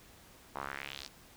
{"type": "tone with band-pass filter sweep", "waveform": "sawtooth", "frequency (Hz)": 69.3, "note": "C#2", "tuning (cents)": 0, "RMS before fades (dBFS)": -43, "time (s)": [0.55, 1.08], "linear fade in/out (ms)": 10, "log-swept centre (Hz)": [920, 5200], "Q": 2.6, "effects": ["pink hiss -58 dBFS RMS until 1.36 s"]}